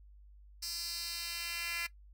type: tone with high-pass filter sweep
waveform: 10% pulse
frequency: 341 Hz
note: F4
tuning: 41 cents flat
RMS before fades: -39 dBFS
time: 0.62-1.87 s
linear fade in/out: 10 ms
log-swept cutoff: 5200 to 2300 Hz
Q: 2.3
effects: noise-tail reverb RT60 0.1 s tail -18 dB re dry + added 50 Hz sine -54 dBFS peak until 2.13 s